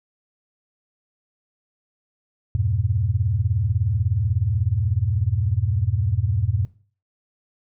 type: chord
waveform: sine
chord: E diminished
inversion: none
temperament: just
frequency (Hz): 82.41 / 98.89 / 118.67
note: E2 / G2 / Bb2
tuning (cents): 0 / +16 / +31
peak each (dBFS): -26 / -21 / -24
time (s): 2.55-6.65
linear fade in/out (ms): 0
effects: noise-tail reverb RT60 0.4 s tail -17 dB re dry